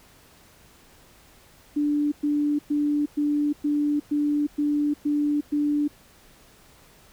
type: tone bursts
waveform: sine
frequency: 293.7 Hz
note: D4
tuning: in tune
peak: -20 dBFS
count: 9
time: 1.76-5.88 s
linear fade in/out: 10 ms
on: 360 ms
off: 110 ms
effects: pink hiss -54 dBFS RMS until 7.12 s